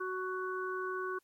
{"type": "harmonic tone", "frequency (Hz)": 371.9, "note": "F#4", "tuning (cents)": 9, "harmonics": [1, 3, 4], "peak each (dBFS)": [-37, -39, -40], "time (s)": [0, 1.19], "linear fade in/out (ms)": 10, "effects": ["white hiss -75 dBFS RMS until 1.23 s", "MP3 64 kbps"]}